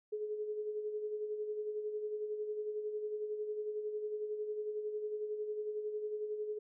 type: tone with tremolo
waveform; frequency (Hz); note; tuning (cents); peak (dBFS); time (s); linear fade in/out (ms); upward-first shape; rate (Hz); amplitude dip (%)
sine; 423.9; G#4; +35; -34; 0.12-6.59; 10; sine; 11; 50
effects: none